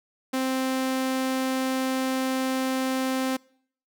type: tone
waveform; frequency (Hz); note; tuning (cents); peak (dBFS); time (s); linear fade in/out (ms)
sawtooth; 261.6; C4; 0; -20; 0.33-3.37; 10
effects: noise-tail reverb RT60 0.6 s tail -25 dB re dry